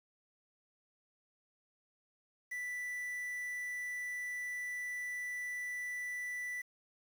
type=tone with quantisation; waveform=triangle; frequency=1975.5 Hz; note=B6; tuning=in tune; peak=-36 dBFS; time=2.51-6.62 s; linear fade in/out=10 ms; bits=9; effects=none